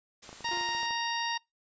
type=noise; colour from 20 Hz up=white; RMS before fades=-48 dBFS; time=0.22-0.87 s; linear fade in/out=10 ms
type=clicks; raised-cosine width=1 ms; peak=-32 dBFS; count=12; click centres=0.292 / 0.329 / 0.407 / 0.445 / 0.489 / 0.533 / 0.573 / 0.611 / 0.689 / 0.749 / 0.831 / 0.908 s
type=harmonic tone; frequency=932.3 Hz; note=A#5; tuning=in tune; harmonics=1 / 2 / 3 / 4 / 5 / 6; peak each=-33 / -36 / -38 / -39 / -40 / -41 dBFS; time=0.44-1.38 s; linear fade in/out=10 ms
type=tone with exponential decay; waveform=sawtooth; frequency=351.4 Hz; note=F4; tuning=11 cents sharp; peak=-33 dBFS; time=0.51-1.3 s; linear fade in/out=5 ms; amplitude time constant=170 ms
effects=noise-tail reverb RT60 0.2 s tail -26 dB re dry + resampled to 16000 Hz